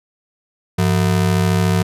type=ring-modulated tone; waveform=square; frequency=138 Hz; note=C#3; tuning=7 cents flat; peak=-11 dBFS; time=0.78-1.83 s; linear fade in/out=10 ms; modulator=36.9 Hz; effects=resampled to 32000 Hz